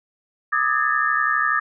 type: tone cluster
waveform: sine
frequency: 1197 / 1269 / 1669 / 1798 Hz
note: D6 / D#6 / G#6 / A6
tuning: +33 / +34 / +8 / +37 cents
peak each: -23 dBFS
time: 0.52-1.6 s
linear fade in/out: 10 ms
effects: none